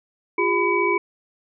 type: tone cluster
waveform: sine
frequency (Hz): 351.6 / 406.4 / 1004 / 2273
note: F4 / G#4 / B5 / C#7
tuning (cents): +12 / -38 / +28 / +43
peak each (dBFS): -23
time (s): 0.38-0.98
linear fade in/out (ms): 5
effects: none